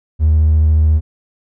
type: tone with vibrato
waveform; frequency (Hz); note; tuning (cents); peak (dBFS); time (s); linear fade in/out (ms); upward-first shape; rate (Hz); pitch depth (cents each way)
triangle; 77.78; D#2; 0; -5; 0.19-1.01; 50; sine; 14; 13
effects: tanh soft clip ceiling -4 dBFS